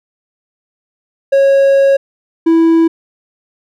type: tone pair in turn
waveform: triangle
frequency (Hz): 549 / 328.8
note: C#5 / E4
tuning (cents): -17 / -4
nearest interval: major sixth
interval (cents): 887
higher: first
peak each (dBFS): -4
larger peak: neither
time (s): 1.32-1.97 / 2.46-2.88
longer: first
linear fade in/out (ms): 10
effects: none